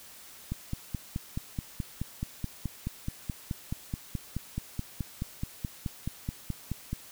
click train, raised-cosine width 5 ms, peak -19 dBFS, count 31, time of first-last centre 0.52-6.93 s, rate 4.68 Hz, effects white hiss -50 dBFS RMS until 7.11 s

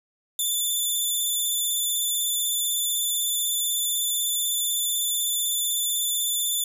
10% pulse tone with vibrato, 3520 Hz, A7, in tune, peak -16 dBFS, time 0.39-6.64 s, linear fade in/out 2 ms, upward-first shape square, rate 16 Hz, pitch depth 21 cents each way, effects none

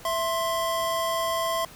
square tone pair together, 662.1 / 1054 Hz, E5 / C6, +7 / +12 cents, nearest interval minor sixth, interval 805 cents, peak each -28 dBFS, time 0.05-1.65 s, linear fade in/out 2 ms, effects pink hiss -47 dBFS RMS until 1.75 s

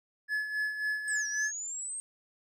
triangle tone with tremolo, 1710 Hz, A6, 50 cents flat, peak -26 dBFS, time 0.28-1.52 s, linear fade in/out 50 ms, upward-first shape sine, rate 3.7 Hz, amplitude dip 60%
sine linear two-way sweep, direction down then up, 8500 to 5600 to 8500 Hz, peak -35 dBFS, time 1.08-2 s, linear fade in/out 0 ms, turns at 1.27 s
effects none

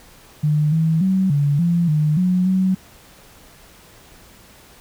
sine tone with pitch steps, 150.6 / 160.9 / 189.5 / 143.6 / 171.3 / 151.9 / 182.2 / 187.7 Hz, D3 / E3 / F#3 / D3 / F3 / D#3 / F#3 / F#3, +44 / -42 / +42 / -39 / -33 / -41 / -26 / +25 cents, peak -14 dBFS, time 0.43-2.75 s, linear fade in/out 10 ms, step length 290 ms, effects pink hiss -47 dBFS RMS until 4.8 s

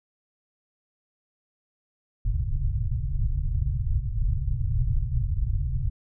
pink low-pass noise, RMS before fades -25 dBFS, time 2.25-5.9 s, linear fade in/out 2 ms, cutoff 140 Hz, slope 96 dB/octave, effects none

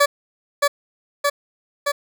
20% pulse tone with echo, 573 Hz, D5, 43 cents flat, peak -7 dBFS, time 0-0.06 s, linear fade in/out 10 ms, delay 620 ms, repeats 3, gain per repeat -2 dB, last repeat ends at 1.92 s, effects none

